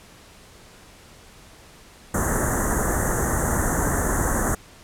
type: band-stop noise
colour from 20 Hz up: pink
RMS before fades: -22 dBFS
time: 2.14-4.55 s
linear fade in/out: 5 ms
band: 1900 to 6200 Hz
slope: 96 dB/octave
effects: pink hiss -48 dBFS RMS until 4.83 s + low-pass 11000 Hz 12 dB/octave